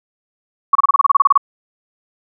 sine tone bursts, 1122 Hz, C#6, 21 cents sharp, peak -6 dBFS, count 13, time 0.73-1.377 s, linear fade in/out 5 ms, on 23 ms, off 29 ms, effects none

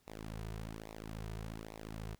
sawtooth tone with flanger, 54.2 Hz, A1, 25 cents flat, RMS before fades -45 dBFS, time 0.07-2.15 s, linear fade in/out 5 ms, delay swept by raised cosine 0.63 to 3.73 ms, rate 1.2 Hz, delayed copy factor -0.95, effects pink hiss -72 dBFS RMS until 2.19 s

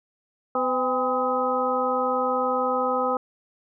harmonic tone with a mistuned harmonic, 253.3 Hz, B3, 44 cents sharp, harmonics 1 / 2 / 3 / 4 / 5, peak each -31 / -25 / -28 / -31 / -26 dBFS, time 0.55-3.17 s, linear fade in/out 2 ms, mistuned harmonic 3, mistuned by +83 cents, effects none

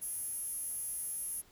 10% pulse tone with high-pass filter, 409.2 Hz, G#4, 26 cents flat, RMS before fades -39 dBFS, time 0.01-1.42 s, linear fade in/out 20 ms, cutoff 11000 Hz, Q 9.3, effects pink hiss -63 dBFS RMS until 1.51 s

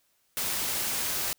white noise, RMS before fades -30 dBFS, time 0.37-1.33 s, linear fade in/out 0 ms, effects white hiss -70 dBFS RMS until 1.38 s

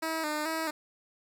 10% pulse tone with vibrato, 312.1 Hz, D#4, 5 cents sharp, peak -22 dBFS, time 0.02-0.71 s, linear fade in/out 10 ms, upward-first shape square, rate 2.3 Hz, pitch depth 53 cents each way, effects none

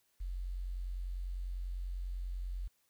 sine tone with quantisation, 45.07 Hz, F#1, 45 cents flat, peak -36 dBFS, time 0.2-2.68 s, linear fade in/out 10 ms, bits 11, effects white hiss -75 dBFS RMS until 2.89 s

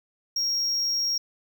triangle tone, 5588 Hz, F8, in tune, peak -22 dBFS, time 0.36-1.18 s, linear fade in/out 5 ms, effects none

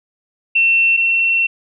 sine tone pair in turn, 2700 / 2711 Hz, E7 / E7, +41 / +48 cents, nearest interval unison, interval 7 cents, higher second, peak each -10 / -12 dBFS, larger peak first, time 0.55-0.97 / 0.97-1.47 s, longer second, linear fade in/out 10 ms, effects none

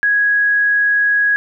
sine tone, 1661.2 Hz, G#6, in tune, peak -11 dBFS, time 0.03-1.36 s, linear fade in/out 0 ms, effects none

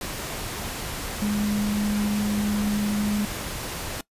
sine tone in noise, 207.7 Hz, G#3, in tune, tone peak -22 dBFS, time 1.22-3.25 s, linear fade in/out 2 ms, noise pink, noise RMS -32 dBFS, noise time 0.01-4.01 s, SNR +7 dB, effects noise-tail reverb RT60 0.1 s tail -21 dB re dry + resampled to 32000 Hz

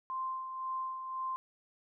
sine tone with tremolo, 1045 Hz, C6, 2 cents flat, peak -33 dBFS, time 0.1-1.36 s, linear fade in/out 0 ms, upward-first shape sine, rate 1.9 Hz, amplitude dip 50%, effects none

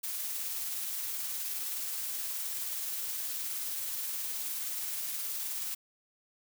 blue noise with tremolo, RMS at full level -35 dBFS, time 0.03-5.75 s, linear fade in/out 10 ms, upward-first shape triangle, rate 19 Hz, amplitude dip 25%, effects none

